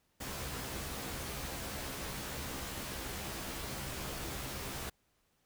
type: noise with comb filter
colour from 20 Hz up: pink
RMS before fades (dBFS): -41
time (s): 0.2-4.9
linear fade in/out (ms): 10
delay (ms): 15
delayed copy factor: +0.6
effects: pink hiss -75 dBFS RMS until 5.45 s